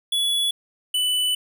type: tone pair in turn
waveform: square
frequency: 3401 / 2986 Hz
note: G#7 / F#7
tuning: +40 / +15 cents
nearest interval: major second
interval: 225 cents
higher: first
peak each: -20 dBFS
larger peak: neither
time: 0.12-0.51 / 0.94-1.35 s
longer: second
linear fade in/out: 5 ms
effects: none